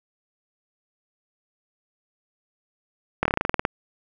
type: slowing click train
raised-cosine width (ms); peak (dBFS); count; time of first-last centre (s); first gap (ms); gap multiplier
0.5; -5; 12; 3.23-3.651; 24; 1.09
effects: none